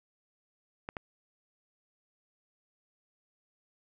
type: clicks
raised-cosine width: 0.5 ms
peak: -22 dBFS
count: 2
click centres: 0.889 / 0.968 s
effects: none